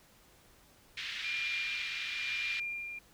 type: band-pass noise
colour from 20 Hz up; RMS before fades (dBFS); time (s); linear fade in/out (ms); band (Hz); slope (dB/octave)
white; -40; 0.97-2.6; 5; 1800 to 3600; 24
type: tone with tremolo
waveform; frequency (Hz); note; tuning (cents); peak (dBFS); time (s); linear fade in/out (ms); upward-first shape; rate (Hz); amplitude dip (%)
sine; 2396; D7; +34; -33; 1.24-2.99; 5; sine; 1; 55
effects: pink hiss -62 dBFS RMS until 3.13 s